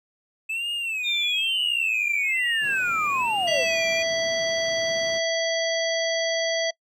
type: tone with vibrato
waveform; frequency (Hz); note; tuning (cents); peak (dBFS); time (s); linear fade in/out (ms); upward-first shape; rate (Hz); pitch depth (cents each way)
triangle; 2591; E7; -30; -24; 0.49-4.03; 10; sine; 1.1; 160
type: linear sweep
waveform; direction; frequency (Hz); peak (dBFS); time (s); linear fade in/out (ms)
sine; down; 3700 to 461.5; -23; 1.03-3.65; 50
type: noise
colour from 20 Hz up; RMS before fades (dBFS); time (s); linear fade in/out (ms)
brown; -34; 2.6-5.21; 50
type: harmonic tone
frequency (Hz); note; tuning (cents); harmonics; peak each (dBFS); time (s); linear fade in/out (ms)
659.3; E5; 0; 1 / 3 / 5 / 7 / 9; -24 / -29 / -31 / -32 / -34; 3.47-6.71; 10
effects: noise-tail reverb RT60 0.1 s tail -25 dB re dry + high-pass 200 Hz 12 dB/octave